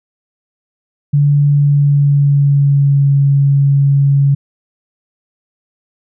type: tone with pitch glide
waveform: sine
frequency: 144.2 to 139.85 Hz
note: D3 to C#3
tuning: -31 to +16 cents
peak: -7 dBFS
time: 1.13-4.35 s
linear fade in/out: 10 ms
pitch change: -53 cents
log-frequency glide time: 1.48-3.12 s
effects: none